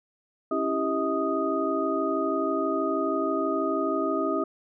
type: tone cluster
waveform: sine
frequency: 275.5 / 327.9 / 394.2 / 639 / 1244 Hz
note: C#4 / E4 / G4 / D#5 / D#6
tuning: -11 / -9 / +10 / +46 / -1 cents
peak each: -30 dBFS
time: 0.51-4.44 s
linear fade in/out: 5 ms
effects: none